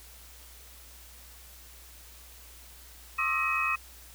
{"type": "tone cluster", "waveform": "sine", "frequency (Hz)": [1079, 1221, 1311, 1882, 2539], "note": ["C#6", "D#6", "E6", "A#6", "D#7"], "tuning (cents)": [-47, -33, -10, 16, 34], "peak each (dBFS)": [-34, -33, -34, -37, -28], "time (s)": [3.18, 3.76], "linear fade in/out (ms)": 10, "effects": ["added 60 Hz sine -52 dBFS peak until 4.14 s", "white hiss -52 dBFS RMS until 4.14 s"]}